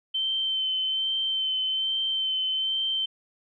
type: tone with vibrato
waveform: sine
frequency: 3091 Hz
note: G7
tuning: 25 cents flat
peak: -24 dBFS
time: 0.14-3.06 s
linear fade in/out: 10 ms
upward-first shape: sine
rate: 1.2 Hz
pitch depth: 18 cents each way
effects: none